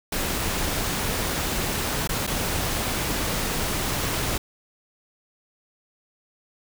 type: noise with dropouts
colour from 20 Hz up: pink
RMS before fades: -26 dBFS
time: 0.12-4.38 s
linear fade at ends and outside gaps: 5 ms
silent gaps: 2.075-2.091 / 2.268-2.274 s
effects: none